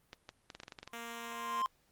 clicks, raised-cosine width 0.2 ms, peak -28 dBFS, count 11, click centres 0.131 / 0.291 / 0.502 / 0.55 / 0.601 / 0.634 / 0.681 / 0.722 / 0.788 / 0.83 / 0.876 s
triangle tone with exponential growth, 1046.5 Hz, C6, in tune, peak -27 dBFS, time 0.87-1.66 s, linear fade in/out 0 ms, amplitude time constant 170 ms
5% pulse tone, 233.1 Hz, A#3, in tune, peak -31 dBFS, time 0.93-1.62 s, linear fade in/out 2 ms
effects pink hiss -72 dBFS RMS until 1.91 s + Opus 32 kbps

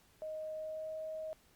sine tone with pitch glide, 624 to 630.2 Hz, D#5 to D#5, +5 to +22 cents, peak -39 dBFS, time 0.22-1.33 s, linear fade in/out 0 ms, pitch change +17 cents, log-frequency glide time 0.55-0.91 s, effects pink hiss -67 dBFS RMS until 1.55 s + Opus 48 kbps

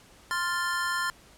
square chord, F major, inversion second, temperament equal, 1046.5 / 1396.9 / 1760 Hz, C6 / F6 / A6, 0 / 0 / 0 cents, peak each -32 dBFS, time 0.31-1.1 s, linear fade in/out 0 ms, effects pink hiss -55 dBFS RMS until 1.37 s + low-pass 11000 Hz 12 dB/octave

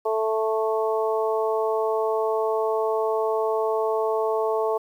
harmonic tone, 220 Hz, A3, in tune, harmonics 2 / 3 / 4 / 5, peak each -23 / -27 / -29 / -31 dBFS, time 0.05-4.78 s, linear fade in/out 10 ms, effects 9-bit

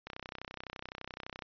click train, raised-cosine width 0.3 ms, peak -25 dBFS, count 44, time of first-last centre 0.07-1.422 s, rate 31.8 Hz, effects resampled to 11025 Hz

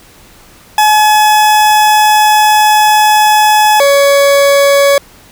40% pulse tone pair in turn, 851 / 561.6 Hz, G#5 / C#5, +42 / +22 cents, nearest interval perfect fifth, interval 720 cents, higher first, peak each -4 dBFS, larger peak neither, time 0.78-3.8 / 3.8-4.98 s, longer first, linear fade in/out 2 ms, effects pink hiss -40 dBFS RMS until 5.31 s

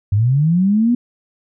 sine linear sweep, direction up, 95.3 to 246.9 Hz, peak -11 dBFS, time 0.12-0.95 s, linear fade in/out 5 ms, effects none

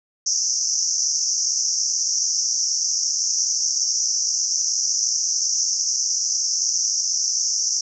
white band-pass noise, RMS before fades -22 dBFS, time 0.26-7.81 s, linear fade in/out 5 ms, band 5400 to 6300 Hz, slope 96 dB/octave, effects none

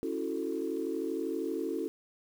sine chord, F# minor seventh, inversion second, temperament equal with one note detuned, 277.2 / 329.6 / 370 / 442.8 Hz, C#4 / E4 / F#4 / A4, 0 / 0 / 0 / +11 cents, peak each -37 / -35 / -37 / -36 dBFS, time 0.03-1.88 s, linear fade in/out 0 ms, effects tanh soft clip ceiling -21 dBFS + 9-bit

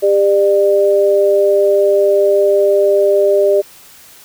sine tone pair together, 399 / 597.8 Hz, G4 / D5, +31 / +31 cents, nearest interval perfect fifth, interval 700 cents, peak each -11 dBFS, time 0.02-3.62 s, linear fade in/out 20 ms, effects white hiss -41 dBFS RMS until 4.24 s

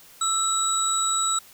sine tone cluster, 1324 / 3836 / 7840 Hz, E6 / A#7 / B8, +7 / +49 / -14 cents, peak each -25 / -28 / -24 dBFS, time 0.21-1.39 s, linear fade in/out 5 ms, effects white hiss -50 dBFS RMS until 1.53 s

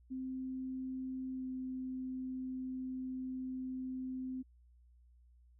sine tone with pitch glide, 259.9 to 258.1 Hz, C4 to C4, -11 to -23 cents, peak -38 dBFS, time 0.1-4.43 s, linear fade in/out 20 ms, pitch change -12 cents, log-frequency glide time 1.34-1.45 s, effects added 60 Hz sine -61 dBFS peak until 5.59 s

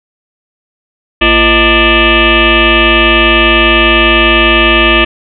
sine tone with frequency modulation, 1480 Hz, F#6, in tune, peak -4 dBFS, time 1.21-5.05 s, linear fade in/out 10 ms, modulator 285 Hz, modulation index 5.5, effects none

